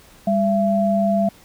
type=tone pair together; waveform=sine; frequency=200 / 674 Hz; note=G3 / E5; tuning=+35 / +38 cents; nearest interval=octave + major sixth; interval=2103 cents; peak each=-18 dBFS; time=0.27-1.29 s; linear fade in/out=5 ms; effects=pink hiss -49 dBFS RMS until 1.44 s